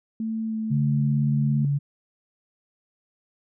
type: tone with pitch glide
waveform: sine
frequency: 222.3 to 219.7 Hz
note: A3 to A3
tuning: +18 to -2 cents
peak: -25 dBFS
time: 0.2-1.65 s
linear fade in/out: 2 ms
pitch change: -20 cents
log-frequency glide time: 0.47-0.55 s
type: tone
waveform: sine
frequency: 142.1 Hz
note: C#3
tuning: 43 cents sharp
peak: -20 dBFS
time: 0.7-1.79 s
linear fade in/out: 20 ms
effects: none